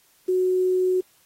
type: tone with quantisation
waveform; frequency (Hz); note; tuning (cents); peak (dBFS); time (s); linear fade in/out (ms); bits
sine; 368.7; F#4; -6; -18; 0.28-1.01; 10; 8
effects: white hiss -60 dBFS RMS until 1.25 s + AAC 48 kbps

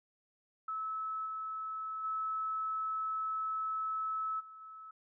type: tone with level steps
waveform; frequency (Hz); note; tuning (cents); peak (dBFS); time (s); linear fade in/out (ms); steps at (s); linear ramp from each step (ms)
sine; 1300; E6; -24; -35 / -37 / -33 / -49 / -47; 0.68-4.91; 5; 1.25 / 2.03 / 4.39 / 4.6; 20
effects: none

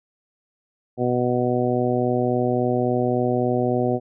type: harmonic tone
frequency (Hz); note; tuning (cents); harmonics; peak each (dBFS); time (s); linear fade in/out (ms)
123.6; B2; +2; 1 / 2 / 3 / 4 / 5 / 6; -26 / -24 / -24 / -26 / -27 / -28; 0.97-4; 50
effects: none

